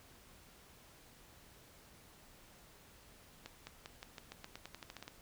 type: accelerating click train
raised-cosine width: 0.2 ms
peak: -29 dBFS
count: 15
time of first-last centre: 3.46-5.08 s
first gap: 210 ms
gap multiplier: 0.9
effects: pink hiss -61 dBFS RMS until 5.21 s